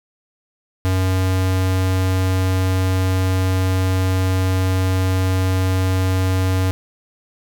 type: tone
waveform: square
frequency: 93.5 Hz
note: F#2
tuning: 19 cents sharp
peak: -16 dBFS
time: 0.85-6.71 s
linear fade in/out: 0 ms
effects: none